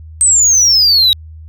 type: exponential sweep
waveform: sine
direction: down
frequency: 8372 to 3788 Hz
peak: -4 dBFS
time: 0.21-1.13 s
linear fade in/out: 0 ms
effects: tanh soft clip ceiling -5 dBFS + added 79 Hz sine -30 dBFS peak until 1.48 s